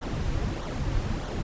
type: noise with flanger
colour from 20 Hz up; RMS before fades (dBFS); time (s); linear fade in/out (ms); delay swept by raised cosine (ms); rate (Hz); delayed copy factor
brown; -29; 0.01-1.43; 20; 0.39 to 4.89; 1.6; -0.55
effects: resampled to 16000 Hz